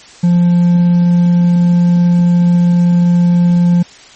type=tone with hard clipping; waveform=triangle; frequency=174.61 Hz; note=F3; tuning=in tune; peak=-7 dBFS; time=0.23-3.83 s; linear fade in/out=10 ms; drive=5 dB; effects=white hiss -38 dBFS RMS until 4.15 s + MP3 32 kbps